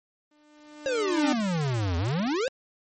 sawtooth tone with exponential growth, 299.3 Hz, D4, 33 cents sharp, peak -18 dBFS, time 0.31-1.33 s, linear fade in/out 5 ms, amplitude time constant 220 ms
square exponential two-way sweep, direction down then up, 554.4 to 81.5 to 554.4 Hz, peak -25 dBFS, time 0.86-2.48 s, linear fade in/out 0 ms, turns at 1.97 s
effects MP3 32 kbps

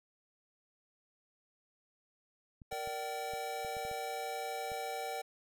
clicks, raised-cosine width 5 ms, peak -40 dBFS, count 9, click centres 2.618 / 2.726 / 2.874 / 3.336 / 3.648 / 3.768 / 3.851 / 3.914 / 4.718 s
square chord, G minor, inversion first, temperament equal with one note detuned, 466.2 / 587.3 / 766.5 Hz, Bb4 / D5 / G5, 0 / 0 / -39 cents, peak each -44 / -45 / -40 dBFS, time 2.71-5.22 s, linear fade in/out 10 ms
effects none

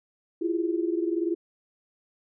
sine tone cluster, 333.4 / 354.2 / 411.1 Hz, E4 / F4 / G#4, +20 / +24 / -18 cents, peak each -26 / -29 / -34 dBFS, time 0.41-1.35 s, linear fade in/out 10 ms, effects none

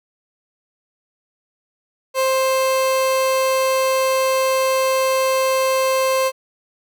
30% pulse tone, 526 Hz, C5, 9 cents sharp, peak -13 dBFS, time 2.14-6.32 s, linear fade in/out 50 ms, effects none

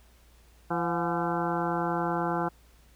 harmonic tone with a mistuned harmonic, 170 Hz, F3, 46 cents flat, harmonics 1 / 2 / 3 / 4 / 5 / 6 / 7 / 8 / 9, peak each -33 / -32 / -36 / -34 / -33 / -36 / -40 / -36 / -41 dBFS, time 0.7-2.49 s, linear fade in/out 10 ms, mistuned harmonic 4, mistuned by +79 cents, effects added 58 Hz sine -56 dBFS peak until 2.95 s + pink hiss -62 dBFS RMS until 2.95 s

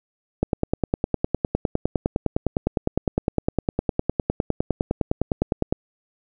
click train, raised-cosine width 2 ms, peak -6 dBFS, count 53, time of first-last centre 0.43-5.725 s, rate 9.82 Hz, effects none

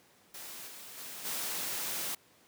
white noise with level steps, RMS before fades -45 / -48 / -44 / -36 dBFS, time 0.34-2.15 s, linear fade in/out 5 ms, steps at 0.67 / 0.97 / 1.24 s, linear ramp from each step 20 ms, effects pink hiss -63 dBFS RMS until 2.47 s + high-pass 150 Hz 12 dB/octave

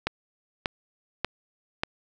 click train, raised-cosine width 0.3 ms, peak -9 dBFS, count 4, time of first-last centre 0.07-1.835 s, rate 1.7 Hz, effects none

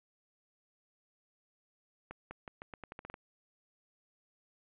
accelerating click train, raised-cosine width 0.5 ms, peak -29 dBFS, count 11, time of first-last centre 2.11-3.141 s, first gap 200 ms, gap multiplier 0.84, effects resampled to 8000 Hz + 11-bit

